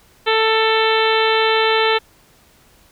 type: harmonic tone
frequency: 443.1 Hz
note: A4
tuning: 12 cents sharp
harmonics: 1 / 2 / 3 / 4 / 5 / 6 / 7 / 8 / 9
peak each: -17 / -20 / -22 / -23 / -24 / -25 / -25 / -26 / -27 dBFS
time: 0.26-1.99 s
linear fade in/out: 20 ms
effects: pink hiss -52 dBFS RMS until 2.91 s